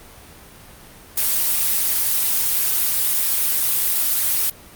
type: noise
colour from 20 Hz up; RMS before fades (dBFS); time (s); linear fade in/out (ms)
blue; -19; 1.17-4.5; 5
effects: pink hiss -43 dBFS RMS until 4.75 s + Opus 32 kbps